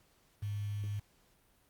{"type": "tone with quantisation", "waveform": "sine", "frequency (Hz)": 102.9, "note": "G#2", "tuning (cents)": -16, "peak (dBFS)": -34, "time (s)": [0.42, 1], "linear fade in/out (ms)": 10, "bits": 9, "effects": ["pink hiss -69 dBFS RMS until 1.69 s", "Opus 48 kbps"]}